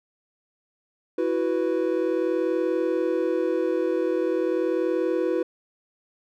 triangle chord, E suspended second, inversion none, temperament equal, 329.6 / 370 / 493.9 Hz, E4 / F#4 / B4, 0 / 0 / 0 cents, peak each -24 dBFS, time 1.18-5.43 s, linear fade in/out 5 ms, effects none

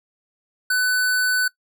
square tone, 1500 Hz, F#6, 23 cents sharp, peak -18 dBFS, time 0.7-1.48 s, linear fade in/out 5 ms, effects noise-tail reverb RT60 0.1 s tail -22 dB re dry

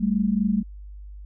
sine tone pair together, 195.28 / 219.2 Hz, G3 / A3, -6 / -6 cents, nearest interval major second, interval 200 cents, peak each -22 dBFS, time 0-0.63 s, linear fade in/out 20 ms, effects added 50 Hz sine -37 dBFS peak until 1.25 s

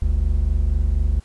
triangle tone pair together, 48.45 / 72.6 Hz, G1 / D2, -20 / -19 cents, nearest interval perfect fifth, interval 701 cents, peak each -17 dBFS, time 0.02-1.2 s, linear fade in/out 0 ms, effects pink hiss -54 dBFS RMS until 1.24 s + resampled to 24000 Hz

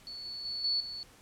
sine tone with level steps, 4435 Hz, C#8, in tune, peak -40 / -38 / -34 / -27 / -38 dBFS, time 0.07-1.03 s, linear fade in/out 0 ms, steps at 0.25 / 0.45 / 0.64 / 0.8 s, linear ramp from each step 5 ms, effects pink hiss -58 dBFS RMS until 1.21 s + low-pass 12000 Hz 12 dB/octave

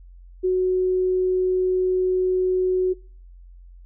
sine tone, 369.3 Hz, F#4, 3 cents flat, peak -17 dBFS, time 0.43-2.94 s, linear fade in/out 20 ms, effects noise-tail reverb RT60 0.4 s tail -23 dB re dry + added 44 Hz sine -42 dBFS peak until 3.85 s

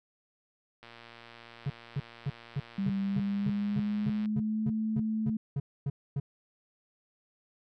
click train, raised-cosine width 0.3 ms, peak -33 dBFS, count 402, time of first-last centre 0.83-4.257 s, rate 117 Hz
triangle tone bursts, 140 Hz, C#3, 18 cents sharp, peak -26 dBFS, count 16, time 1.66-6.2 s, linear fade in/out 5 ms, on 40 ms, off 260 ms
sine tone with pitch glide, 196 to 218.7 Hz, G3 to A3, 0 to -10 cents, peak -28 dBFS, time 2.78-5.37 s, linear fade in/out 5 ms, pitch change +190 cents, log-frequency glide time 2.99-4.69 s
effects none

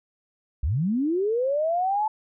sine linear sweep, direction up, 55.7 to 879 Hz, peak -21 dBFS, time 0.63-2.08 s, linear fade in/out 5 ms, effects none

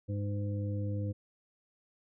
harmonic tone, 101.9 Hz, G#2, 32 cents flat, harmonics 1 / 2 / 3 / 5, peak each -32 / -42 / -42 / -44 dBFS, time 0.08-1.13 s, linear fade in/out 20 ms, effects none

